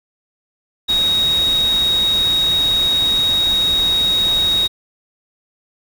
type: tone in noise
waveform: sine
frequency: 3774 Hz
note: A#7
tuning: 21 cents sharp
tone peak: -13 dBFS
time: 0.88-4.68 s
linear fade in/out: 20 ms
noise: pink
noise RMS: -28 dBFS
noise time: 0.88-4.68 s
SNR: +12 dB
effects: none